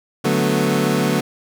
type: chord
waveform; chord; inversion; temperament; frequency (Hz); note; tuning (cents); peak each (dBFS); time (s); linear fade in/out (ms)
25% pulse; B minor seventh; first; equal; 146.83 / 185 / 220 / 246.9; D3 / F#3 / A3 / B3; 0 / 0 / 0 / 0; -18; 0.24-1.21; 10
effects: none